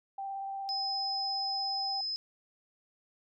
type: tone with vibrato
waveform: sine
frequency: 784 Hz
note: G5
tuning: in tune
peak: -35 dBFS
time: 0.18-2.01 s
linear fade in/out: 5 ms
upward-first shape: sine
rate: 17 Hz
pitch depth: 11 cents each way
type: tone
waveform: sine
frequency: 5100 Hz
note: D#8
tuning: 42 cents sharp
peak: -32 dBFS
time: 0.69-2.16 s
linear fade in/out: 0 ms
effects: none